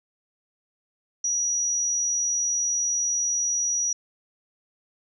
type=tone; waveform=sine; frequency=5810 Hz; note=F#8; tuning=32 cents flat; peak=-22 dBFS; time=1.24-3.93 s; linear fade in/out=5 ms; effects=none